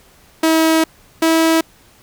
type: tone pair in turn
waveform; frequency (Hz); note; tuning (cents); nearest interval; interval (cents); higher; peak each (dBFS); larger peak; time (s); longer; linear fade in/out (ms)
sawtooth; 321.4 / 324.8; E4 / E4; -44 / -26; unison; 18; second; -7; neither; 0.43-0.84 / 1.22-1.61; first; 5
effects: pink hiss -49 dBFS RMS until 2.02 s